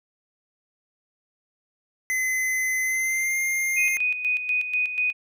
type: tone with pitch glide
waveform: square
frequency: 2040 to 2114 Hz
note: C7 to C7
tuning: -44 to +17 cents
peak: -23 dBFS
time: 2.1-3.97 s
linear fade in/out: 0 ms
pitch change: +61 cents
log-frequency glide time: 2.83-3.37 s
type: tone with tremolo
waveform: sine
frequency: 2489 Hz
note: D#7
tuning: in tune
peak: -20 dBFS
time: 3.76-5.13 s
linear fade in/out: 20 ms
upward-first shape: square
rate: 4.1 Hz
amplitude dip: 60%
effects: none